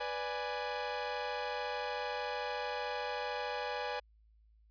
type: chord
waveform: sawtooth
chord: G# diminished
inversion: first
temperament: equal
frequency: 493.9 / 587.3 / 830.6 Hz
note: B4 / D5 / G#5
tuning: 0 / 0 / 0 cents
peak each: -36 / -38 / -35 dBFS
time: 0-4 s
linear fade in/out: 10 ms
effects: added 54 Hz sine -62 dBFS peak until 4.7 s + resampled to 11025 Hz